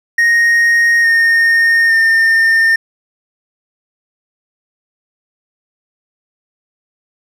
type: tone with pitch steps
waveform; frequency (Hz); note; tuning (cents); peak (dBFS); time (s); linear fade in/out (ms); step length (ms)
triangle; 1865 / 1838.3 / 1811.9; A#6 / A#6 / A#6; 0 / -25 / -50; -6; 0.18-2.76; 5; 860
effects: none